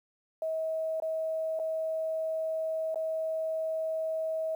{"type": "tone with dropouts", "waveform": "sine", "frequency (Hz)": 640, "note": "D#5", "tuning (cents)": 49, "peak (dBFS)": -29, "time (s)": [0.42, 4.55], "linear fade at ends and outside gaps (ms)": 2, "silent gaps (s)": [[1.001, 1.022], [1.591, 1.597], [2.945, 2.957]], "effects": ["10-bit"]}